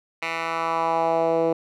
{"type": "tone with band-pass filter sweep", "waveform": "10% pulse", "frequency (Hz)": 164.81, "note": "E3", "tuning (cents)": 0, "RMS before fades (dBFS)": -23, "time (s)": [0.22, 1.53], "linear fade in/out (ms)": 5, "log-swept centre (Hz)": [2100, 440], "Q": 2.2, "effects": []}